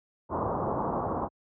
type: low-pass noise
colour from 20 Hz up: white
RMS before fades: -30 dBFS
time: 0.29-1.29 s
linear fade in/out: 50 ms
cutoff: 1100 Hz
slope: 48 dB/octave
effects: high-pass 60 Hz 12 dB/octave